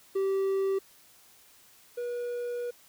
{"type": "tone pair in turn", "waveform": "triangle", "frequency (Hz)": [388.1, 483.4], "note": ["G4", "B4"], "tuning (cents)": [-17, -37], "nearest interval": "major third", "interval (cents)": 380, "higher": "second", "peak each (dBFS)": [-23, -29], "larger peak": "first", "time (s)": [[0.15, 0.79], [1.97, 2.71]], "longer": "second", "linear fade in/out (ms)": 10, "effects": ["white hiss -58 dBFS RMS until 2.88 s"]}